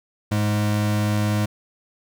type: tone pair together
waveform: square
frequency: 105.13 / 209.1 Hz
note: G#2 / G#3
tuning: +22 / +12 cents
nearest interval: octave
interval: 1190 cents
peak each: -21 / -25 dBFS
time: 0.31-1.46 s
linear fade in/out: 10 ms
effects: none